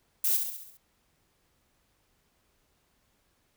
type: noise with echo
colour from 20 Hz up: violet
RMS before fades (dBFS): -26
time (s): 0.24-0.37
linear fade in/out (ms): 5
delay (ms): 67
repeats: 6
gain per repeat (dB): -5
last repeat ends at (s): 0.772
effects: pink hiss -71 dBFS RMS until 3.56 s